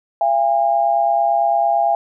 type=tone pair together; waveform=sine; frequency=681.1 / 810 Hz; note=F5 / G#5; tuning=-44 / -43 cents; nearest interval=minor third; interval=301 cents; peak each=-16 dBFS; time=0.21-1.95 s; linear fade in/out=2 ms; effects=none